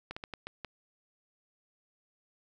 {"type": "slowing click train", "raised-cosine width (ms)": 0.3, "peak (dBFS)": -23, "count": 6, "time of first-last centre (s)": [0.11, 0.647], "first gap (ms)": 55, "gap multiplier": 1.34, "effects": []}